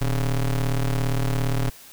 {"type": "ring-modulated tone", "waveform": "square", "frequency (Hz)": 70, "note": "C#2", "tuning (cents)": 18, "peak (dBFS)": -18, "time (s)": [0.01, 1.7], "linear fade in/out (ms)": 5, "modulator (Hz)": 51.3, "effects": ["white hiss -46 dBFS RMS until 1.92 s"]}